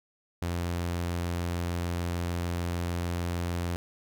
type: tone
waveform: sawtooth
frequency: 86.7 Hz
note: F2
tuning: 12 cents flat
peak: -25 dBFS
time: 0.42-3.76 s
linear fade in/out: 0 ms
effects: none